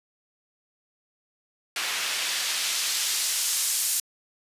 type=noise with band-pass filter sweep; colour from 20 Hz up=white; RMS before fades=-27 dBFS; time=1.76-4 s; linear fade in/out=2 ms; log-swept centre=2100 to 8800 Hz; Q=0.76; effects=resampled to 32000 Hz